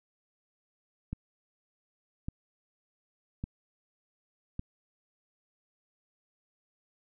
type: click train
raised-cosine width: 5 ms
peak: -22 dBFS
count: 4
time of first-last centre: 1.13-4.594 s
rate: 0.866 Hz
effects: none